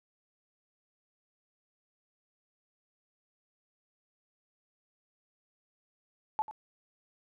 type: tone with echo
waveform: sine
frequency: 865 Hz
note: A5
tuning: 30 cents flat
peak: -26 dBFS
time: 6.39-6.42 s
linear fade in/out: 0 ms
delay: 91 ms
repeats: 1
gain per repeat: -14 dB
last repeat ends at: 6.511 s
effects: none